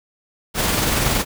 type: noise with amplitude modulation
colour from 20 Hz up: pink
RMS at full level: -18 dBFS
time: 0.54-1.25 s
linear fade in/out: 50 ms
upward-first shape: sine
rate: 21.3 Hz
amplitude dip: 30%
effects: none